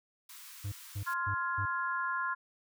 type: high-pass noise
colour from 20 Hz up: white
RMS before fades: -50 dBFS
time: 0.29-1.14 s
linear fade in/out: 5 ms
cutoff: 920 Hz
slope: 96 dB/octave
type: tone bursts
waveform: triangle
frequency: 100.3 Hz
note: G2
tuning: 40 cents sharp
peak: -32 dBFS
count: 4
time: 0.64-1.658 s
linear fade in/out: 10 ms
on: 82 ms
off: 230 ms
type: chord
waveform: sine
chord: F minor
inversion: second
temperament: just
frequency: 1047.7 / 1396.9 / 1676.3 Hz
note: C6 / F6 / Ab6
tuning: +2 / 0 / +16 cents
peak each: -34 / -35 / -38 dBFS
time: 1.06-2.35 s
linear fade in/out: 20 ms
effects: none